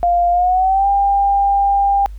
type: tone with pitch glide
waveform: sine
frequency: 698.5 to 797.7 Hz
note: F5 to G5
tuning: 0 to +30 cents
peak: -11 dBFS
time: 0.03-2.06 s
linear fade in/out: 0 ms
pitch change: +230 cents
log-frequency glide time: 0.31-0.88 s
effects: added 50 Hz sine -28 dBFS peak until 2.18 s + pink hiss -56 dBFS RMS until 2.18 s